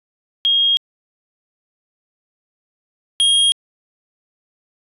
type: tone pair in turn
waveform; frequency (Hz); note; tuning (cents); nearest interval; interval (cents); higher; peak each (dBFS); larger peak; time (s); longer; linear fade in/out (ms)
sine / square; 3254 / 3254; G#7 / G#7; -36 / -36; unison; 0; neither; -12; neither; 0.45-0.77 / 3.2-3.52; neither; 0
effects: resampled to 32000 Hz